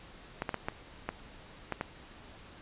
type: clicks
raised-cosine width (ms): 0.5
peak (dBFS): -17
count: 7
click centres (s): 0.421 / 0.492 / 0.543 / 0.685 / 1.09 / 1.723 / 1.811
effects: pink hiss -52 dBFS RMS until 2.61 s + resampled to 8000 Hz